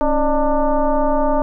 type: tone with frequency modulation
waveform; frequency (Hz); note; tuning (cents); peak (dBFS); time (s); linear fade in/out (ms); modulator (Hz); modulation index
sine; 310.2; D#4; -5; -13; 0.01-1.42; 0; 292; 2.3
effects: none